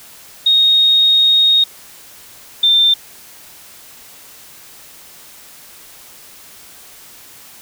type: tone pair in turn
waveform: sine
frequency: 3729 / 3580 Hz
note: A#7 / A7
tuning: 0 / +29 cents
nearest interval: minor second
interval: 71 cents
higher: first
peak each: -8 dBFS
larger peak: neither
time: 0.46-1.64 / 2.63-2.94 s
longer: first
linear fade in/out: 5 ms
effects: white hiss -40 dBFS RMS until 7.61 s